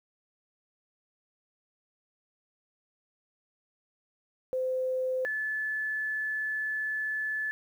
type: tone pair in turn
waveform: sine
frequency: 515 / 1732.2 Hz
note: C5 / A6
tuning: -28 / -28 cents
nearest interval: octave + major sixth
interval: 2100 cents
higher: second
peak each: -27 / -29 dBFS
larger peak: first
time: 4.53-5.25 / 5.25-7.51 s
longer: second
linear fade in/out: 0 ms
effects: 10-bit